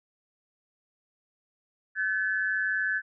sine tone pair together, 1524 / 1719.3 Hz, G6 / A6, -49 / -41 cents, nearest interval major second, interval 208 cents, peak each -28 dBFS, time 1.95-3.02 s, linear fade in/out 50 ms, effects none

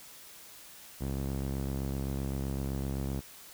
sawtooth tone with band-pass filter, 67.8 Hz, C#2, 38 cents flat, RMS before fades -34 dBFS, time 1-3.21 s, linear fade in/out 20 ms, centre 200 Hz, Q 0.61, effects white hiss -51 dBFS RMS until 3.53 s

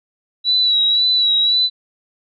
sine tone with vibrato, 3917 Hz, B7, 15 cents flat, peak -12 dBFS, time 0.44-1.7 s, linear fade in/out 50 ms, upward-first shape sine, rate 1.9 Hz, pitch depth 38 cents each way, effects none

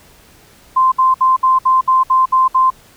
sine tone bursts, 1041 Hz, C6, 9 cents flat, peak -8 dBFS, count 9, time 0.76-2.704 s, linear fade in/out 10 ms, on 160 ms, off 63 ms, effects pink hiss -46 dBFS RMS until 2.96 s

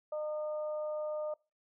harmonic tone, 304.4 Hz, D#4, 38 cents flat, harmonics 2 / 3 / 4, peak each -34 / -50 / -49 dBFS, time 0.12-1.34 s, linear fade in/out 5 ms, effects noise-tail reverb RT60 0.3 s tail -24 dB re dry

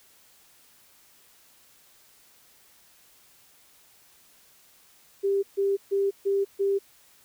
sine tone bursts, 395.5 Hz, G4, 15 cents sharp, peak -21 dBFS, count 5, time 5.23-6.79 s, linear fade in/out 20 ms, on 200 ms, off 140 ms, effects white hiss -58 dBFS RMS until 7.24 s

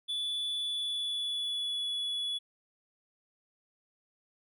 triangle tone with pitch glide, 3456 to 3404 Hz, A7 to G#7, -32 to +42 cents, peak -30 dBFS, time 0.08-2.39 s, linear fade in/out 20 ms, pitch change -26 cents, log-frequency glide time 0.55-1.88 s, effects none

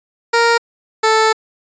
15% pulse tone pair in turn, 466.2 / 440 Hz, A#4 / A4, 0 / 0 cents, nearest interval minor second, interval 100 cents, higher first, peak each -4 dBFS, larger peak neither, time 0.33-0.58 / 1.03-1.33 s, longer second, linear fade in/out 10 ms, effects resampled to 16000 Hz

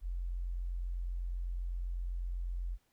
sine tone, 43.97 Hz, F1, 13 cents sharp, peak -34 dBFS, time 0.01-2.78 s, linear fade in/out 50 ms, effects pink hiss -75 dBFS RMS until 2.92 s

